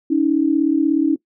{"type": "tone pair together", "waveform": "sine", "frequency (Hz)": [282.6, 319.3], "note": ["C#4", "D#4"], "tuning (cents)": [34, 45], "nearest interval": "major second", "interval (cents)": 211, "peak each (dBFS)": -16, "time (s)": [0.1, 1.16], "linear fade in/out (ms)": 10, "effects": ["noise-tail reverb RT60 0.1 s tail -19 dB re dry"]}